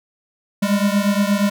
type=beating tone pair; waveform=square; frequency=199.4 / 207.9 Hz; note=G3 / G#3; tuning=+30 / +2 cents; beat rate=8.5 Hz; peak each=-18 / -20 dBFS; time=0.62-1.5 s; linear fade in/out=10 ms; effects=none